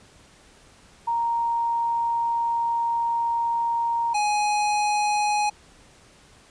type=tone pair in turn; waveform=sine / square; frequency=932.3 / 834.9 Hz; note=A#5 / G#5; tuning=0 / +9 cents; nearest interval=major second; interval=191 cents; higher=first; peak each=-21 dBFS; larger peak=neither; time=1.07-4.14 / 4.14-5.5 s; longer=first; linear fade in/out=10 ms; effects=pink hiss -53 dBFS RMS until 6.5 s + resampled to 22050 Hz